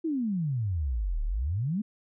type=exponential two-way sweep; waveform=sine; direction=down then up; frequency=339.4 to 34.83 to 226 Hz; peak=-26 dBFS; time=0.04-1.82 s; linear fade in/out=10 ms; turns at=1.23 s; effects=none